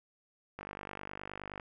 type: click train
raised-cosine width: 0.5 ms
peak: -26 dBFS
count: 51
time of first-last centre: 0.59-1.598 s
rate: 49.6 Hz
effects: none